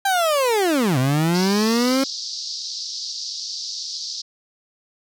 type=linear two-way sweep; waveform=30% pulse; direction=down then up; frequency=800 to 124.5 to 273.6 Hz; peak=-14 dBFS; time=0.05-2.04 s; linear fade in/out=5 ms; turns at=0.98 s
type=band-pass noise; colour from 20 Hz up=pink; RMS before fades=-30 dBFS; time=1.34-4.22 s; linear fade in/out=10 ms; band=4300 to 5600 Hz; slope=48 dB/octave
effects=none